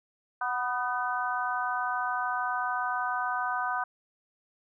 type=harmonic tone with a mistuned harmonic; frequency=246.9 Hz; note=B3; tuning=in tune; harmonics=3 / 4 / 5 / 6; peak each=-33 / -33 / -33 / -33 dBFS; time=0.41-3.84 s; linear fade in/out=5 ms; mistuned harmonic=6; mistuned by=+39 cents; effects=none